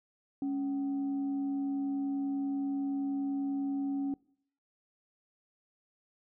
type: tone with frequency modulation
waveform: sine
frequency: 277.2 Hz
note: C#4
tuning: in tune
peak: -30 dBFS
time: 0.42-4.14 s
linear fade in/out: 2 ms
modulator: 484 Hz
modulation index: 0.22
effects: noise-tail reverb RT60 0.6 s tail -23 dB re dry